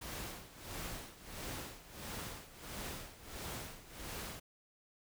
pink noise with tremolo, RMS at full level -43 dBFS, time 0.01-4.4 s, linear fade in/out 10 ms, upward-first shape sine, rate 1.5 Hz, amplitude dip 80%, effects none

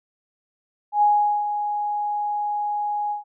sine tone with ADSR envelope, 830.6 Hz, G#5, in tune, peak -13 dBFS, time 0.92-3.24 s, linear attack 100 ms, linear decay 420 ms, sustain -9 dB, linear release 130 ms, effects none

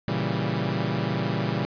sawtooth chord, A# diminished seventh, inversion none, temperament equal, 116.54 / 138.59 / 164.81 / 196 Hz, A#2 / C#3 / E3 / G3, 0 / 0 / 0 / 0 cents, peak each -26 dBFS, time 0.08-1.65 s, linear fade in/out 0 ms, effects resampled to 11025 Hz + 9-bit

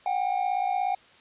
triangle tone pair together, 735 / 791.8 Hz, F#5 / G5, -12 / +17 cents, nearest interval minor second, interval 129 cents, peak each -25 dBFS, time 0.06-0.95 s, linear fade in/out 2 ms, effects white hiss -55 dBFS RMS until 1.2 s + resampled to 8000 Hz

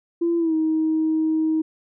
sine tone with pitch glide, 338.9 to 316.2 Hz, E4 to D#4, +48 to +28 cents, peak -17 dBFS, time 0.21-1.62 s, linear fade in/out 10 ms, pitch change -120 cents, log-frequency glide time 0.38-0.54 s, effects tanh soft clip ceiling -13 dBFS

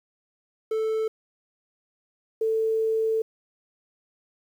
triangle / sine tone pair in turn, 440 / 443.8 Hz, A4 / A4, 0 / +15 cents, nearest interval unison, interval 15 cents, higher second, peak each -21 dBFS, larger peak neither, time 0.71-1.08 / 2.41-3.22 s, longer second, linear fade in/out 5 ms, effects 9-bit

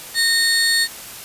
35% pulse tone pair together, 1841 / 4379 Hz, A#6 / C#8, -22 / -22 cents, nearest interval octave + minor third, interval 1500 cents, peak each -16 dBFS, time 0.14-0.88 s, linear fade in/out 50 ms, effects white hiss -35 dBFS RMS until 1.24 s + resampled to 32000 Hz

